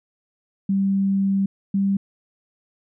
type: tone pair in turn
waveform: sine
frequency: 195.5 / 196.75 Hz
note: G3 / G3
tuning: -4 / +7 cents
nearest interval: unison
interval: 11 cents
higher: second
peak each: -17 dBFS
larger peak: neither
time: 0.69-1.46 / 1.74-1.97 s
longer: first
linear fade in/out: 5 ms
effects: none